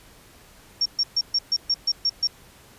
sine tone bursts, 5520 Hz, F8, 21 cents flat, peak -18 dBFS, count 9, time 0.81-2.273 s, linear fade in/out 5 ms, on 47 ms, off 130 ms, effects pink hiss -51 dBFS RMS until 2.78 s + resampled to 32000 Hz

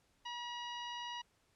harmonic tone, 961 Hz, B5, 48 cents flat, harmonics 1 / 2 / 3 / 4 / 5 / 6, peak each -44 / -50 / -46 / -54 / -59 / -58 dBFS, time 0.25-1.22 s, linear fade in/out 10 ms, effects pink hiss -74 dBFS RMS until 1.55 s + low-pass 10000 Hz 12 dB/octave

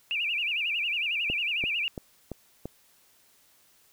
sine tone with vibrato, 2591 Hz, E7, 30 cents flat, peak -26 dBFS, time 0.11-1.88 s, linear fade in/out 0 ms, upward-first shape sine, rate 11 Hz, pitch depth 190 cents each way
click train, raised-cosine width 2 ms, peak -21 dBFS, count 5, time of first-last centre 1.3-2.656 s, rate 2.95 Hz
effects white hiss -62 dBFS RMS until 3.92 s

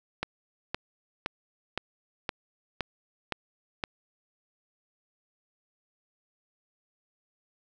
click train, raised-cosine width 0.3 ms, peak -13 dBFS, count 8, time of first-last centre 0.23-3.838 s, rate 1.94 Hz, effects none

